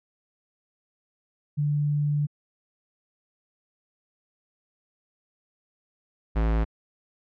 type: tone pair in turn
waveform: sine / square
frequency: 146.83 / 55 Hz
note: D3 / A1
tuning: 0 / 0 cents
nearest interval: octave + perfect fourth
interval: 1700 cents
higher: first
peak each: -21 dBFS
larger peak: neither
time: 1.57-2.27 / 6.35-6.65 s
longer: first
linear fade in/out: 20 ms
effects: low-pass 2000 Hz 12 dB/octave + MP3 96 kbps